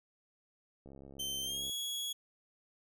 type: click train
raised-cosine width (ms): 2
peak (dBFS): -39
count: 58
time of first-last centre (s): 0.86-1.696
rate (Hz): 68.2
type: tone with pitch glide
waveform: sawtooth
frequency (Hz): 3100 to 3342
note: G7 to G#7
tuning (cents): -20 to +10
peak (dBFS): -33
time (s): 1.19-2.13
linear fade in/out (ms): 10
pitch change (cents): +130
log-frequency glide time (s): 1.41-1.65
effects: none